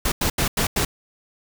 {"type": "noise bursts at uneven times", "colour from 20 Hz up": "pink", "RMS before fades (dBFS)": -21, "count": 5, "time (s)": [[0.05, 0.12], [0.21, 0.3], [0.38, 0.48], [0.57, 0.67], [0.76, 0.85]], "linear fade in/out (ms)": 5, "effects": []}